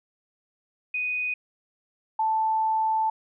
sine tone pair in turn, 2489 / 880 Hz, D#7 / A5, 0 / 0 cents, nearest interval octave + tritone, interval 1800 cents, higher first, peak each -25 / -21 dBFS, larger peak second, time 0.94-1.34 / 2.19-3.1 s, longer second, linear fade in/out 5 ms, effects none

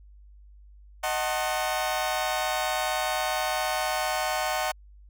sawtooth chord, D# diminished seventh, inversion none, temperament just, 622.3 / 746.7 / 896 / 1075.3 Hz, D#5 / F#5 / A5 / C6, 0 / +16 / +31 / +47 cents, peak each -27 / -25 / -30 / -31 dBFS, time 1.03-4.72 s, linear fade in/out 10 ms, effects added 50 Hz sine -48 dBFS peak until 5.09 s

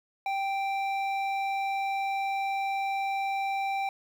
square tone with low-pass filter, 784 Hz, G5, in tune, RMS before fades -30 dBFS, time 0.26-3.89 s, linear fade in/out 2 ms, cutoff 2700 Hz, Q 1.2, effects 9-bit

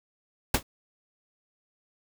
pink noise with exponential decay, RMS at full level -17 dBFS, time 0.54-0.63 s, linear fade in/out 5 ms, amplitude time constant 19 ms, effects none

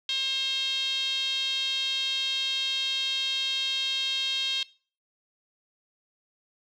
5% pulse tone with band-pass filter, 534 Hz, C5, 35 cents sharp, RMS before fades -28 dBFS, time 0.09-4.63 s, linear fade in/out 2 ms, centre 3400 Hz, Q 8.5, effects noise-tail reverb RT60 0.4 s tail -21 dB re dry

